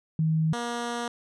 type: tone pair in turn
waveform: sine / 10% pulse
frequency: 158.8 / 237.9 Hz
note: D#3 / A#3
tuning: +36 / +35 cents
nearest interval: perfect fifth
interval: 699 cents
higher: second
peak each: -21 dBFS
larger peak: neither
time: 0.19-0.53 / 0.53-1.08 s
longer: second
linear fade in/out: 2 ms
effects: resampled to 22050 Hz